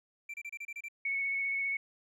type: tone bursts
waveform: triangle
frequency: 2349 Hz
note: D7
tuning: in tune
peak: -37 dBFS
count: 8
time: 0.29-0.885 s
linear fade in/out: 5 ms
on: 49 ms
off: 29 ms
type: tone with vibrato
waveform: sine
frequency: 2211 Hz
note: C#7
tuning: 5 cents flat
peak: -30 dBFS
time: 1.05-1.77 s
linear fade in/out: 5 ms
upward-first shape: square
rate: 15 Hz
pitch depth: 10 cents each way
effects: none